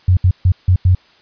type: tone bursts at uneven times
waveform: sine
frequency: 91.4 Hz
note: F#2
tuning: 21 cents flat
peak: -7 dBFS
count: 5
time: 0.08-0.17 / 0.24-0.31 / 0.45-0.52 / 0.68-0.76 / 0.85-0.95 s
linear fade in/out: 5 ms
effects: white hiss -50 dBFS RMS until 1.21 s + resampled to 11025 Hz